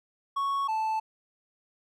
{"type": "tone pair in turn", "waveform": "triangle", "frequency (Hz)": [1108.7, 877.8], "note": ["C#6", "A5"], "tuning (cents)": [0, -4], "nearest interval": "major third", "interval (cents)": 404, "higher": "first", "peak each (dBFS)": [-24, -24], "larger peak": "neither", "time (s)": [[0.36, 0.68], [0.68, 1]], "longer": "neither", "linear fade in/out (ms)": 10, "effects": []}